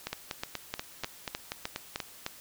two click trains, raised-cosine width 0.2 ms, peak -16 / -15 dBFS, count 9 / 8, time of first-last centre 0.07-2.002 / 0.13-2.264 s, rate 4.14 / 3.28 Hz, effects white hiss -51 dBFS RMS until 2.4 s

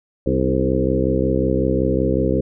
harmonic tone with a mistuned harmonic, 65.41 Hz, C2, in tune, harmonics 1 / 2 / 3 / 4 / 5 / 6 / 7 / 8, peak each -24 / -24 / -24 / -24 / -24 / -24 / -24 / -24 dBFS, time 0.26-2.41 s, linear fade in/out 5 ms, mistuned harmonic 5, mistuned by -34 cents, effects none

